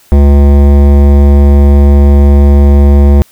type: tone with hard clipping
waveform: sine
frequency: 70.9 Hz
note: C#2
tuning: 40 cents sharp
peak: -3 dBFS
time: 0.12-3.22 s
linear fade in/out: 0 ms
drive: 16 dB
effects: white hiss -44 dBFS RMS until 3.31 s